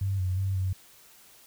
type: tone with pitch steps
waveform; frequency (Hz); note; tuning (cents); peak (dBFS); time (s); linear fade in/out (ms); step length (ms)
sine; 97.5 / 92.1 / 96.5 / 93.9; G2 / F#2 / G2 / F#2; -9 / -7 / -27 / +26; -25; 0.01-0.73; 5; 180
effects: white hiss -55 dBFS RMS until 1.46 s